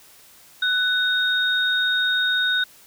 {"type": "tone pair together", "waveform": "sine", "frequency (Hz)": [1492, 3721], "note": ["F#6", "A#7"], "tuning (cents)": [14, -4], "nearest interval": "octave + major third", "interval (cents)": 1582, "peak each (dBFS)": [-20, -22], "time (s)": [0.62, 2.64], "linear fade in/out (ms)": 5, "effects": ["white hiss -50 dBFS RMS until 2.86 s"]}